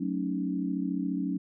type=chord; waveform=sine; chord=D# half-diminished seventh; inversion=first; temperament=equal; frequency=185 / 220 / 277.2 / 311.1 Hz; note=F#3 / A3 / C#4 / D#4; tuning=0 / 0 / 0 / 0 cents; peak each=-32 / -37 / -31 / -36 dBFS; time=0-1.38 s; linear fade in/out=10 ms; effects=none